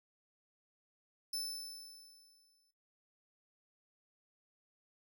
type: tone with exponential decay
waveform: sawtooth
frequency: 5274 Hz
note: E8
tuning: in tune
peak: -33 dBFS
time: 1.33-2.71 s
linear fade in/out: 5 ms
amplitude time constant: 300 ms
effects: noise-tail reverb RT60 0.6 s tail -19 dB re dry